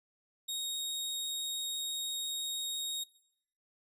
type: tone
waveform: sawtooth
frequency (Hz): 3749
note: A#7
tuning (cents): +9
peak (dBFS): -32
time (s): 0.48-3.04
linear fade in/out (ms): 10
effects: noise-tail reverb RT60 0.7 s tail -18 dB re dry + resampled to 32000 Hz